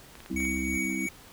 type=clicks; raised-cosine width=0.3 ms; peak=-29 dBFS; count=5; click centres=0.154 / 0.204 / 0.261 / 0.403 / 0.452 s
type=harmonic tone; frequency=65 Hz; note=C2; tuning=11 cents flat; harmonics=3 / 4 / 5; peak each=-34 / -34 / -34 dBFS; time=0.3-1.07 s; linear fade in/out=5 ms
type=tone; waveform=sine; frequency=69.3 Hz; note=C#2; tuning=in tune; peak=-36 dBFS; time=0.33-0.78 s; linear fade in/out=10 ms
type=tone with tremolo; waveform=square; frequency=2247 Hz; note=C#7; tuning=23 cents sharp; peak=-29 dBFS; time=0.36-1.09 s; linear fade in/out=5 ms; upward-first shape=triangle; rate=2.9 Hz; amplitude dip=50%
effects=pink hiss -51 dBFS RMS until 1.32 s